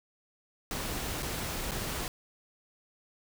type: noise with dropouts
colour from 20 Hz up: pink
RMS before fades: -35 dBFS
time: 0.71-2.08 s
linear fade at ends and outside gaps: 1 ms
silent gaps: 1.225-1.229 / 1.711-1.717 s
effects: none